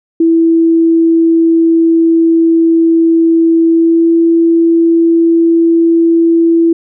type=tone with pitch glide; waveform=sine; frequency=329.6 to 332.9 Hz; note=E4 to E4; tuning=0 to +17 cents; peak=-5 dBFS; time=0.2-6.73 s; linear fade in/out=5 ms; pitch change=+17 cents; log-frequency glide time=3.68-4.12 s; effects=none